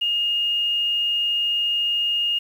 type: tone with quantisation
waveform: sine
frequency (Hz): 2843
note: F7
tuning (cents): +30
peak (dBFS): -19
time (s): 0.01-2.39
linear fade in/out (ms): 10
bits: 8
effects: none